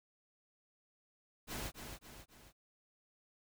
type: noise with echo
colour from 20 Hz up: pink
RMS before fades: -42 dBFS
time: 1.47-1.72 s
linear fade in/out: 50 ms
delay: 270 ms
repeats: 3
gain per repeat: -6 dB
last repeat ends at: 2.53 s
effects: none